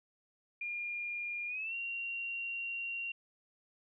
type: tone with pitch glide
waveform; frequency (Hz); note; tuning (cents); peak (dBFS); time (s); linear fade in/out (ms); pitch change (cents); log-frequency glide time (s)
sine; 2413 to 2756; D7 to F7; +46 to -24; -36; 0.61-3.12; 5; +230; 1.47-1.75
effects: none